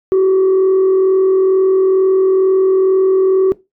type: tone with frequency modulation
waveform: sine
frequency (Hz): 379.7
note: F#4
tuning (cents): +45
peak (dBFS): -6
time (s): 0.12-3.52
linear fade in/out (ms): 0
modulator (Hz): 42.2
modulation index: 0.23
effects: noise-tail reverb RT60 0.2 s tail -19 dB re dry + tanh soft clip ceiling -7 dBFS